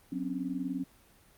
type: tone cluster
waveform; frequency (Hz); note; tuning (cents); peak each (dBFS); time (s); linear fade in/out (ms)
sine; 183 / 259.6 / 279.8; F#3 / C4 / C#4; -19 / -13 / +16; -38 / -35 / -36; 0.12-0.84; 5
effects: pink hiss -61 dBFS RMS until 1.37 s + Opus 32 kbps